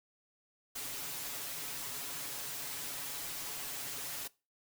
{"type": "noise with comb filter", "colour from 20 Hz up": "white", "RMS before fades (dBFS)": -41, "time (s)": [0.75, 4.28], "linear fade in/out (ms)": 10, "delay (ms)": 7.1, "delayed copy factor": 0.85, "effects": ["noise-tail reverb RT60 0.3 s tail -22 dB re dry"]}